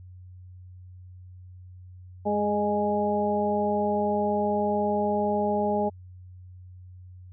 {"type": "harmonic tone with a mistuned harmonic", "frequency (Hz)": 207.7, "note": "G#3", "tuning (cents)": 0, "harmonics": [1, 2, 3, 4], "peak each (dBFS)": [-28, -28, -28, -28], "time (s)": [2.25, 5.9], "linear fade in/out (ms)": 20, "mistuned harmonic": 3, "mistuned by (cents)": -19, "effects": ["added 91 Hz sine -43 dBFS peak until 7.32 s"]}